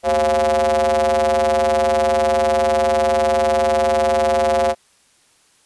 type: ring-modulated tone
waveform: square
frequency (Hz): 78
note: D#2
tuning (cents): +5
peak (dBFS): -12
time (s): 0.03-4.75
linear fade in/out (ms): 50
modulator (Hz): 614
effects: white hiss -56 dBFS RMS until 5.65 s + resampled to 24000 Hz